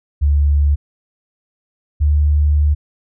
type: tone pair in turn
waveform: sine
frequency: 72.3 / 74.03 Hz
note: D2 / D2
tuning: -27 / +14 cents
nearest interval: unison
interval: 41 cents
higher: second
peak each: -10 dBFS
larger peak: neither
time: 0.21-0.76 / 2-2.75 s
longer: second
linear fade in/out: 20 ms
effects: none